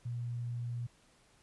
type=tone; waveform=sine; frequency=119.8 Hz; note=A#2; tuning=48 cents sharp; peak=-35 dBFS; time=0.05-0.87 s; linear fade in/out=10 ms; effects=pink hiss -66 dBFS RMS until 1.42 s + resampled to 24000 Hz